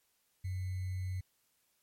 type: tone with sample-and-hold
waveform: sine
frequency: 92.5 Hz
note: F#2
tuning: in tune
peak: -34 dBFS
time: 0.44-1.21 s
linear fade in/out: 10 ms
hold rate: 2100 Hz
effects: white hiss -75 dBFS RMS until 1.82 s + MP3 64 kbps